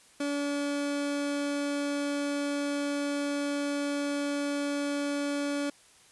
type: tone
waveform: 30% pulse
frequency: 286.3 Hz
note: D4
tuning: 44 cents flat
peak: -26 dBFS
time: 0.2-5.7 s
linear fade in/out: 5 ms
effects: white hiss -58 dBFS RMS until 6.11 s + resampled to 24000 Hz